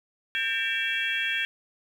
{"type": "tone cluster", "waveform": "sine", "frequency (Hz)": [1591, 1807, 2315, 2695, 3292], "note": ["G6", "A6", "D7", "E7", "G#7"], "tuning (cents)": [25, 46, -25, 38, -16], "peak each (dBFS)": -31, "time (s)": [0.35, 1.45], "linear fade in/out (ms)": 0, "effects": ["tanh soft clip ceiling -15 dBFS", "9-bit"]}